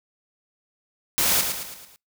white noise with echo, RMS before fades -21 dBFS, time 1.18-1.41 s, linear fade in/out 0 ms, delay 110 ms, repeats 5, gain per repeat -6 dB, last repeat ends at 1.96 s, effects noise-tail reverb RT60 0.2 s tail -26 dB re dry

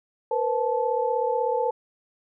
sine tone cluster, 472.8 / 509 / 872 Hz, A#4 / C5 / A5, +24 / -48 / -16 cents, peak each -26 dBFS, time 0.31-1.71 s, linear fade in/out 5 ms, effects none

